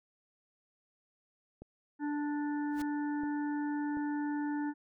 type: clicks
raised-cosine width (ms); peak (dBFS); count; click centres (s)
2; -34; 3; 1.62 / 3.235 / 3.971
type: harmonic tone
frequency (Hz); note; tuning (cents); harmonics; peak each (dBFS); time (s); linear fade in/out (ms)
293.7; D4; 0; 1 / 3 / 5 / 6; -32 / -42 / -48 / -49; 1.99-4.74; 50
type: noise with exponential growth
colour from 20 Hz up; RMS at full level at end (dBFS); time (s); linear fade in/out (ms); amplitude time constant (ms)
pink; -41; 2.7-2.82; 5; 24
effects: none